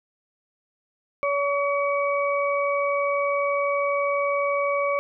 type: harmonic tone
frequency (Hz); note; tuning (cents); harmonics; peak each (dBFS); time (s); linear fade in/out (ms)
567; C#5; +39; 1 / 2 / 4; -23 / -26 / -29; 1.23-4.99; 0
effects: none